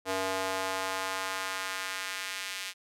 square tone with high-pass filter sweep, 94.8 Hz, F#2, 43 cents sharp, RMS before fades -34 dBFS, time 0.05-2.74 s, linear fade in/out 50 ms, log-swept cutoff 510 to 2500 Hz, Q 1.1, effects low-pass 12000 Hz 12 dB/octave

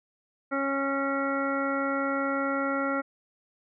harmonic tone, 275.1 Hz, C#4, 13 cents flat, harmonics 1 / 2 / 3 / 4 / 5 / 7 / 8, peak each -30 / -31 / -38 / -41 / -30 / -38 / -42 dBFS, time 0.51-3.02 s, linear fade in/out 20 ms, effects none

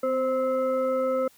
sine tone with frequency modulation, 523.3 Hz, C5, in tune, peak -22 dBFS, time 0.03-1.28 s, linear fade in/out 5 ms, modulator 780 Hz, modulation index 0.67, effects white hiss -58 dBFS RMS until 1.37 s

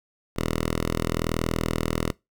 5% pulse tone, 40.77 Hz, E1, 18 cents flat, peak -13 dBFS, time 0.36-2.12 s, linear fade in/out 10 ms, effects noise-tail reverb RT60 0.2 s tail -22 dB re dry

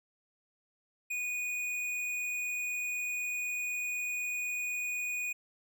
sine tone with tanh clipping, 2468 Hz, D#7, 15 cents flat, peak -34 dBFS, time 1.1-5.33 s, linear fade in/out 10 ms, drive 16 dB, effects none

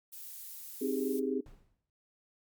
violet noise, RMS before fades -45 dBFS, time 0.12-1.2 s, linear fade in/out 10 ms
sine chord, Ab major seventh, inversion first, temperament equal, 261.6 / 311.1 / 392 / 415.3 Hz, C4 / Eb4 / G4 / Ab4, 0 / 0 / 0 / 0 cents, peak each -33 / -39 / -36 / -34 dBFS, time 0.81-1.41 s, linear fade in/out 10 ms
brown noise with exponential decay, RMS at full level -49 dBFS, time 1.46-1.9 s, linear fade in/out 1 ms, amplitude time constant 94 ms
effects noise-tail reverb RT60 0.5 s tail -23 dB re dry + MP3 96 kbps

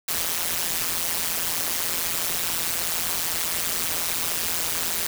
white noise with amplitude modulation, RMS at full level -22 dBFS, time 0.08-5.07 s, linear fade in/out 5 ms, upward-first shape sine, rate 169 Hz, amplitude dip 95%, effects none

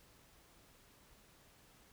silence, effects pink hiss -65 dBFS RMS until 1.92 s

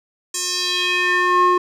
square tone with band-pass filter sweep, 359.8 Hz, F#4, 48 cents flat, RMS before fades -18 dBFS, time 0.34-1.58 s, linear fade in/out 5 ms, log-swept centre 7500 to 820 Hz, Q 2.6, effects none

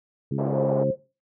harmonic tone, 69.3 Hz, C#2, in tune, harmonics 2 / 3 / 4 / 5 / 6, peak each -26 / -30 / -32 / -34 / -36 dBFS, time 0.31-0.91 s, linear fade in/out 5 ms
pink band-pass noise, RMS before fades -30 dBFS, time 0.38-0.84 s, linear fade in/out 10 ms, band 430 to 720 Hz, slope 24 dB/octave
sine tone, 531 Hz, C5, 25 cents sharp, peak -22 dBFS, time 0.52-0.96 s, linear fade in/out 50 ms
effects noise-tail reverb RT60 0.3 s tail -18 dB re dry

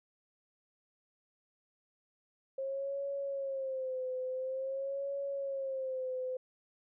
sine tone with vibrato, 534 Hz, C5, 35 cents sharp, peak -34 dBFS, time 2.58-6.37 s, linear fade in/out 5 ms, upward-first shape sine, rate 0.48 Hz, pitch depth 76 cents each way, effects none

